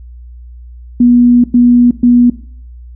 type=tone bursts at uneven times; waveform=sine; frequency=242.6 Hz; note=B3; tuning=31 cents flat; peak=-3 dBFS; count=3; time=1-1.44 / 1.54-1.91 / 2.03-2.3 s; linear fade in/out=5 ms; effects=noise-tail reverb RT60 0.5 s tail -17 dB re dry + added 60 Hz sine -29 dBFS peak until 2.95 s